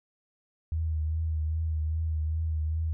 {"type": "tone with vibrato", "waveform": "sine", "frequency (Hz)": 79.1, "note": "D#2", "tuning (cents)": 29, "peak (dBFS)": -26, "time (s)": [0.72, 2.93], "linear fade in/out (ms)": 0, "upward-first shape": "triangle", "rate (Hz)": 2.5, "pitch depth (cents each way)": 45, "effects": []}